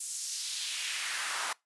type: noise with high-pass filter sweep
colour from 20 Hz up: pink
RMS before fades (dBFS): -35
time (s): 0-1.53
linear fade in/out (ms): 5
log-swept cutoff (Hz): 8200 to 950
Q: 1.6
effects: noise-tail reverb RT60 0.2 s tail -23 dB re dry + resampled to 24000 Hz